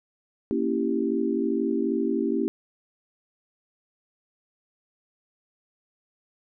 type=chord; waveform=sine; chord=A# diminished seventh; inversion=none; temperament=equal; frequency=233.1 / 277.2 / 329.6 / 392 Hz; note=A#3 / C#4 / E4 / G4; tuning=0 / 0 / 0 / 0 cents; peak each=-28 dBFS; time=0.51-2.48 s; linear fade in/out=0 ms; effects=none